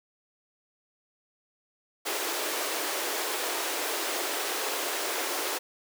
pink high-pass noise, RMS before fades -31 dBFS, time 2.05-5.59 s, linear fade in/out 20 ms, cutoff 320 Hz, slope 48 dB/octave, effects none

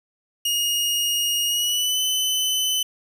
sawtooth tone with pitch glide, 2865 to 3027 Hz, F7 to F#7, +44 to +39 cents, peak -17 dBFS, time 0.45-2.83 s, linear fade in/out 5 ms, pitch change +95 cents, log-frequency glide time 1.47-2 s, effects none

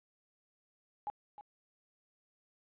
sine tone with echo, 832 Hz, G#5, 3 cents sharp, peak -35 dBFS, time 1.07-1.1 s, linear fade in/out 0 ms, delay 310 ms, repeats 1, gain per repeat -12 dB, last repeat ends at 1.41 s, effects resampled to 8000 Hz + 12-bit

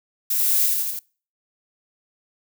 violet noise with echo, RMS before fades -22 dBFS, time 0.3-0.66 s, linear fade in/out 5 ms, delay 83 ms, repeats 4, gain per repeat -2 dB, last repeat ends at 0.992 s, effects noise-tail reverb RT60 0.4 s tail -25 dB re dry

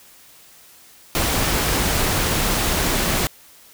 pink noise, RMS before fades -20 dBFS, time 1.15-3.27 s, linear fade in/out 0 ms, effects white hiss -48 dBFS RMS until 3.73 s

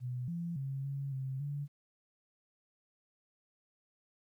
sine tone with pitch steps, 124.8 / 170.5 / 135.9 / 138.7 / 132.8 / 143.6 Hz, B2 / F3 / C#3 / C#3 / C3 / D3, +19 / -41 / -34 / +1 / +26 / -39 cents, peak -35 dBFS, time 0-1.68 s, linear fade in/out 50 ms, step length 280 ms, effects 12-bit

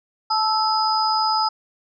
sine tone cluster, 871 / 1308 / 4992 Hz, A5 / E6 / D#8, -18 / -14 / +5 cents, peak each -20 / -23 / -23 dBFS, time 0.3-1.49 s, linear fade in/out 10 ms, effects none

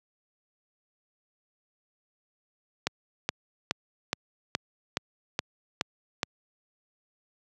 click train, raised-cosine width 0.2 ms, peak -8 dBFS, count 9, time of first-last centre 2.87-6.231 s, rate 2.38 Hz, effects high-pass 100 Hz 12 dB/octave

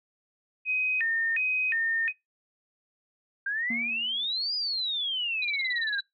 sine tone with vibrato, 2141 Hz, C7, 39 cents sharp, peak -24 dBFS, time 0.65-2.13 s, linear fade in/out 50 ms, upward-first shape square, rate 1.4 Hz, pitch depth 280 cents each way
sine exponential two-way sweep, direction up then down, 1574 to 4978 to 1574 Hz, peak -27 dBFS, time 3.46-6 s, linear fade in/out 5 ms, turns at 4.55 s
triangle tone with exponential decay, 233.1 Hz, A#3, in tune, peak -28 dBFS, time 3.7-4.35 s, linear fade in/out 5 ms, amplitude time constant 140 ms
sine tone bursts, 3951 Hz, B7, in tune, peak -30 dBFS, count 11, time 5.42-6.009 s, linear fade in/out 5 ms, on 29 ms, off 27 ms
effects noise-tail reverb RT60 0.2 s tail -25 dB re dry

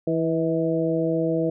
harmonic tone with a mistuned harmonic, 163.8 Hz, E3, 11 cents flat, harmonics 1 / 2 / 3 / 4, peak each -27 / -24 / -25 / -28 dBFS, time 0.07-1.5 s, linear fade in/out 5 ms, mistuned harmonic 4, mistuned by -33 cents, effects none

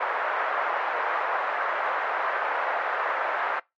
white band-pass noise, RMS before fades -27 dBFS, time 0-3.6 s, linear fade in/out 10 ms, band 550 to 1600 Hz, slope 24 dB/octave, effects noise-tail reverb RT60 0.2 s tail -23 dB re dry + MP3 48 kbps

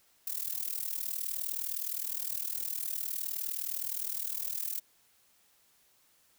violet noise with amplitude modulation, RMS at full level -32 dBFS, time 0.27-4.8 s, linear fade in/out 5 ms, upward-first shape sine, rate 39.5 Hz, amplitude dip 85%, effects white hiss -67 dBFS RMS until 6.38 s

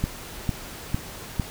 click train, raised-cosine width 5 ms, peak -10 dBFS, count 4, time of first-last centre 0.04-1.397 s, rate 2.21 Hz, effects pink hiss -39 dBFS RMS until 1.5 s

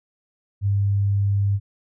sine tone, 100 Hz, G2, 35 cents sharp, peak -17 dBFS, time 0.61-1.6 s, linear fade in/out 50 ms, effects none

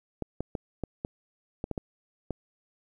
clicks, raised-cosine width 2 ms, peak -18 dBFS, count 9, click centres 0.223 / 0.406 / 0.552 / 0.837 / 1.049 / 1.641 / 1.713 / 1.778 / 2.307 s, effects 10-bit

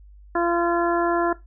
harmonic tone, 343 Hz, F4, 31 cents flat, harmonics 1 / 2 / 3 / 4 / 5, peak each -22 / -25 / -27 / -28 / -29 dBFS, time 0.35-1.33 s, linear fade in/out 5 ms, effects noise-tail reverb RT60 0.2 s tail -17 dB re dry + added 50 Hz sine -44 dBFS peak until 1.46 s

